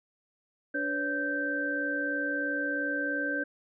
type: tone cluster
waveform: sine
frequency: 290.4 / 501 / 564 / 1559 Hz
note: D4 / B4 / C#5 / G6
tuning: -19 / +25 / +30 / -10 cents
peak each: -34 / -39 / -37 / -30 dBFS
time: 0.74-3.44 s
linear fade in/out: 10 ms
effects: none